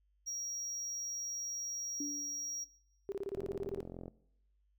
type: tone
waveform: triangle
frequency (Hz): 5660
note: F8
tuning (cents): +22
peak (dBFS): -36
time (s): 0.26-2.65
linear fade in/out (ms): 20
type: tone with exponential decay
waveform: sine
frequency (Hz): 289.5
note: D4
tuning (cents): -25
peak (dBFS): -36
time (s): 2-2.69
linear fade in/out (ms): 5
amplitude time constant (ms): 150
type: tone bursts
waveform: sine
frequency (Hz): 394.3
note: G4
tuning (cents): +10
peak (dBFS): -35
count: 13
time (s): 3.09-3.804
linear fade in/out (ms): 0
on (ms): 30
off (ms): 27
type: click train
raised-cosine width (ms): 2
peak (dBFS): -32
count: 33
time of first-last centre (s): 3.35-4.081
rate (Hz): 43.8
effects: noise-tail reverb RT60 0.8 s tail -21 dB re dry + added 50 Hz sine -70 dBFS peak until 4.78 s